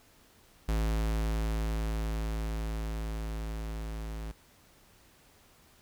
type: tone with level ramp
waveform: square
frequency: 54.4 Hz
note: A1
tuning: 19 cents flat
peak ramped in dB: -27 to -37 dBFS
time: 0.68-4.32 s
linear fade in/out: 10 ms
effects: pink hiss -61 dBFS RMS until 5.81 s